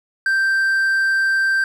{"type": "tone", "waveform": "triangle", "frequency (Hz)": 1568, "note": "G6", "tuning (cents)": 0, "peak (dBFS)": -13, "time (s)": [0.26, 1.64], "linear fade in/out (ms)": 2, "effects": []}